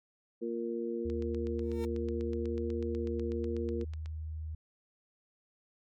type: harmonic tone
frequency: 116.54 Hz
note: A#2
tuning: in tune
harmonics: 2 / 3 / 4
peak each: -38 / -36 / -37 dBFS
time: 0.41-3.85 s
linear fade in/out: 20 ms
type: tone with pitch glide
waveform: sine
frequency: 77.78 to 78.32 Hz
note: D#2 to D#2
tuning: 0 to +12 cents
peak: -36 dBFS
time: 1.05-4.55 s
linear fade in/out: 5 ms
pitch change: +12 cents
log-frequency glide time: 2.03-3.78 s
type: click train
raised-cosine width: 0.2 ms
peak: -33 dBFS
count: 25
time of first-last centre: 1.1-4.059 s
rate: 8.11 Hz
type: tone with exponential growth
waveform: 30% pulse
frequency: 456 Hz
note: A#4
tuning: 38 cents flat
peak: -37 dBFS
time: 1.55-1.85 s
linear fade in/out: 1 ms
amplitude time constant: 64 ms
effects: MP3 96 kbps